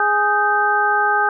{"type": "harmonic tone with a mistuned harmonic", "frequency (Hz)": 415.3, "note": "G#4", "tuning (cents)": 0, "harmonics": [1, 2, 3, 4], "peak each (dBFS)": [-25, -18, -20, -18], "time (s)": [0, 1.29], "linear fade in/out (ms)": 2, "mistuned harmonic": 4, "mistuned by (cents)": -110, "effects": []}